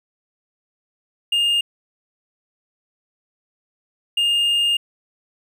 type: tone bursts at uneven times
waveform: triangle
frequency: 2825 Hz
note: F7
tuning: 19 cents sharp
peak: -14 dBFS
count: 2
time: 1.32-1.61 / 4.17-4.77 s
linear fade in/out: 5 ms
effects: none